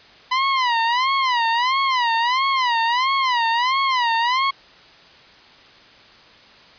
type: tone with vibrato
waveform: sawtooth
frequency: 998 Hz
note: B5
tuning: 18 cents sharp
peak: -13 dBFS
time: 0.31-4.51 s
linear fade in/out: 10 ms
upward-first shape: sine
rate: 1.5 Hz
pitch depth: 160 cents each way
effects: white hiss -47 dBFS RMS until 6.78 s + resampled to 11025 Hz